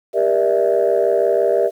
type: chord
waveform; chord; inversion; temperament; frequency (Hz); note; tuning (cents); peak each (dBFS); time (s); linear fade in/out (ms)
sine; E half-diminished seventh; first; just; 395.6 / 474.7 / 593.3 / 659.3; G4 / Bb4 / D5 / E5; +16 / +31 / +18 / 0; -18; 0.13-1.71; 50
effects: tanh soft clip ceiling -6 dBFS + 8-bit